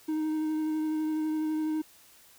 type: tone with vibrato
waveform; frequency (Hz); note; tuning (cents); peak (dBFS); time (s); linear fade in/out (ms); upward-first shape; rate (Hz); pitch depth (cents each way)
triangle; 311.1; D#4; 0; -25; 0.08-1.82; 10; sine; 12; 14
effects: white hiss -57 dBFS RMS until 2.38 s